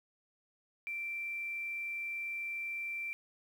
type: tone with quantisation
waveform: sine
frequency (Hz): 2349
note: D7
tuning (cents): 0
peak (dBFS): -36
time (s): 0.87-3.13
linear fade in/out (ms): 0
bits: 10
effects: none